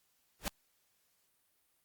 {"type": "noise with exponential growth", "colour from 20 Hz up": "pink", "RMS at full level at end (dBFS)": -30, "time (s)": [0.39, 0.48], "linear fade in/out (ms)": 1, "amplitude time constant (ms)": 18, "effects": ["white hiss -75 dBFS RMS until 1.84 s", "Opus 48 kbps"]}